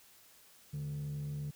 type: tone with frequency modulation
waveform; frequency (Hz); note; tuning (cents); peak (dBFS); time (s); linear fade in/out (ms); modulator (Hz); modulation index
sine; 146.83; D3; 0; -34; 0.73-1.51; 10; 68.3; 0.31
effects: tanh soft clip ceiling -35 dBFS + white hiss -61 dBFS RMS until 1.55 s